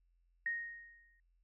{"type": "tone with exponential decay", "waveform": "sine", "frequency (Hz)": 1864.7, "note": "A#6", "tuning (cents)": 0, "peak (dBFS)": -32, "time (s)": [0.46, 1.2], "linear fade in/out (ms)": 2, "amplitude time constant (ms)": 160, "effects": ["added 43 Hz sine -70 dBFS peak until 1.43 s"]}